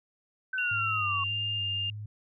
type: linear sweep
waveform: sine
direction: down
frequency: 1539 to 1100 Hz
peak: -29 dBFS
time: 0.53-1.24 s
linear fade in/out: 5 ms
type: tone with pitch glide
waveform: sine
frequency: 2760 to 2807 Hz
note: F7 to F7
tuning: -21 to +8 cents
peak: -29 dBFS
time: 0.58-1.9 s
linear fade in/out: 2 ms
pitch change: +29 cents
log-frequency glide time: 1.02-1.42 s
type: tone with vibrato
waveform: sine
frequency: 102.4 Hz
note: G#2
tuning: 24 cents flat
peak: -36 dBFS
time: 0.71-2.06 s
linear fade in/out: 5 ms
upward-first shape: square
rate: 1.7 Hz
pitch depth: 48 cents each way
effects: none